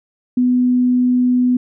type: tone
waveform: sine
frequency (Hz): 249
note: B3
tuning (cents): +14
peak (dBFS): -11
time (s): 0.37-1.57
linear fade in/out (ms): 5
effects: none